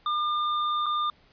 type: tone with dropouts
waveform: square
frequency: 1204 Hz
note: D6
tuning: 43 cents sharp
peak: -25 dBFS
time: 0.06-1.1 s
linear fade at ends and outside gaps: 2 ms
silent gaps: 0.86-0.864 s
effects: pink hiss -60 dBFS RMS until 1.32 s + resampled to 11025 Hz